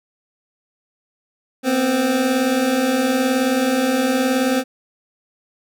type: beating tone pair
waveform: 25% pulse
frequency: 241.6 / 260.6 Hz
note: B3 / C4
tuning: -38 / -7 cents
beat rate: 19 Hz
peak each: -20 / -13 dBFS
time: 1.63-4.64 s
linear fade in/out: 50 ms
effects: none